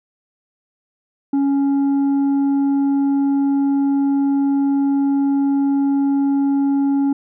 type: tone with tanh clipping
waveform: triangle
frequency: 278 Hz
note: C#4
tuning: 5 cents sharp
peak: -15 dBFS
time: 1.33-7.13 s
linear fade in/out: 5 ms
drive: 9 dB
effects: none